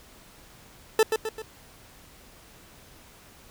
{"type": "tone with echo", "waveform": "40% pulse", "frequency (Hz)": 440, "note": "A4", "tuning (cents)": 0, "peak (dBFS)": -15, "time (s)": [0.99, 1.03], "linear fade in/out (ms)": 2, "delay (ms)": 130, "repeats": 3, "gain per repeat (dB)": -6, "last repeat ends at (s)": 1.42, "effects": ["pink hiss -52 dBFS RMS until 3.5 s"]}